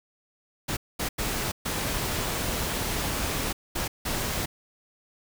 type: noise bursts at uneven times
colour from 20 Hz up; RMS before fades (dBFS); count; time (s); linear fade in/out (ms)
pink; -29; 6; 0.68-0.77 / 0.99-1.09 / 1.18-1.52 / 1.65-3.53 / 3.75-3.88 / 4.05-4.46; 10
effects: none